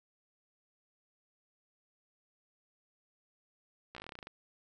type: slowing click train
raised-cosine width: 0.3 ms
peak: -29 dBFS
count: 13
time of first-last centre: 3.95-4.271 s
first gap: 15 ms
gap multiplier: 1.1
effects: none